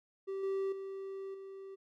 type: tone with level steps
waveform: triangle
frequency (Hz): 388.2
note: G4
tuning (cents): -17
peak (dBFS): -34 / -30 / -38 / -43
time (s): 0.27-1.76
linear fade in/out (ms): 20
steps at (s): 0.43 / 0.72 / 1.34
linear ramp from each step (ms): 5
effects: none